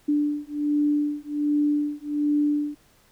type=beating tone pair; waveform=sine; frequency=293.7 / 295 Hz; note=D4 / D4; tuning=0 / +8 cents; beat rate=1.3 Hz; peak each=-24 dBFS; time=0.08-2.75 s; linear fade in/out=10 ms; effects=pink hiss -59 dBFS RMS until 3.11 s